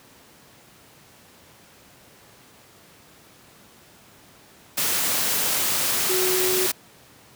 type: tone in noise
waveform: sine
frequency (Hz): 370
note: F#4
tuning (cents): 0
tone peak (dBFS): -23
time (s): 6.09-6.67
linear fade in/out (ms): 10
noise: white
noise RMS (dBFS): -23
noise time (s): 4.77-6.72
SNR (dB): -3
effects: pink hiss -51 dBFS RMS until 7.35 s + high-pass 100 Hz 12 dB/octave